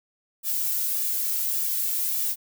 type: noise with flanger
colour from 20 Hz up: violet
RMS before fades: -26 dBFS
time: 0.43-2.36 s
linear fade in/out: 50 ms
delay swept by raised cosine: 1.7 to 2.26 ms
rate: 1.7 Hz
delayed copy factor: +0.6
effects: none